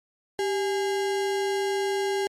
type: tone with sample-and-hold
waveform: sine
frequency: 392 Hz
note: G4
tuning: in tune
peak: -23 dBFS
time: 0.39-2.27 s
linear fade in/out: 0 ms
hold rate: 1225 Hz
effects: low-pass 9000 Hz 12 dB/octave + MP3 64 kbps